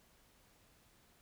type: silence
effects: pink hiss -68 dBFS RMS until 1.21 s